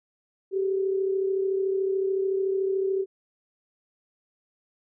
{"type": "tone pair together", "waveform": "sine", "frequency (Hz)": [384.6, 418.3], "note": ["G4", "G#4"], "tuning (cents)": [-33, 12], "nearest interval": "minor second", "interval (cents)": 145, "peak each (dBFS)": [-23, -33], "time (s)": [0.51, 3.06], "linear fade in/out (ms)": 50, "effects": []}